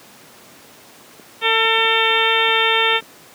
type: clicks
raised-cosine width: 2 ms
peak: -27 dBFS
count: 8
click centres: 1.197 / 1.651 / 1.785 / 1.85 / 2.107 / 2.486 / 2.932 / 3.025 s
type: harmonic tone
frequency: 449.5 Hz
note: A4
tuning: 37 cents sharp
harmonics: 1 / 2 / 3 / 4 / 5 / 6 / 7 / 8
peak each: -22 / -22 / -22 / -22 / -22 / -22 / -22 / -22 dBFS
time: 1.41-3.01 s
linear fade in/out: 50 ms
effects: pink hiss -44 dBFS RMS until 3.34 s + high-pass 200 Hz 12 dB/octave